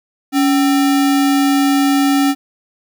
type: tone with sample-and-hold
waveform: sine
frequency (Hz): 280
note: C#4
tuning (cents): +18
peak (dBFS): -10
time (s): 0.32-2.35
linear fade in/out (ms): 50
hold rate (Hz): 1050
effects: none